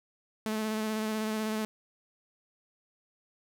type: tone with vibrato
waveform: sawtooth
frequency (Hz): 217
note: A3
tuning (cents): -24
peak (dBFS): -26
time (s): 0.46-1.65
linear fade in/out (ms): 0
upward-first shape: square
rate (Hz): 16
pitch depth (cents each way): 16
effects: none